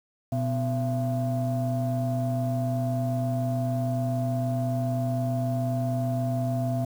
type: tone cluster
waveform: sine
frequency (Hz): 123.6 / 251.8 / 674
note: B2 / B3 / E5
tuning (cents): +2 / +34 / +38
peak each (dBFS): -25 / -29 / -29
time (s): 0.32-6.85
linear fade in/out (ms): 5
effects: tanh soft clip ceiling -19 dBFS + 8-bit